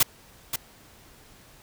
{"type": "noise with echo", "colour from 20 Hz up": "white", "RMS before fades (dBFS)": -18, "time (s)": [0, 0.03], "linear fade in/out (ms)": 5, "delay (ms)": 530, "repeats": 1, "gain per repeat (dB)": -9, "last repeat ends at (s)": 0.56, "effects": ["pink hiss -53 dBFS RMS until 1.62 s"]}